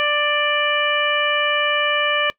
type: harmonic tone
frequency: 590 Hz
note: D5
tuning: 8 cents sharp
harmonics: 1 / 2 / 3 / 4 / 5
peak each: -23 / -23 / -23 / -23 / -23 dBFS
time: 0-2.3 s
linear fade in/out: 0 ms
effects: noise-tail reverb RT60 0.1 s tail -21 dB re dry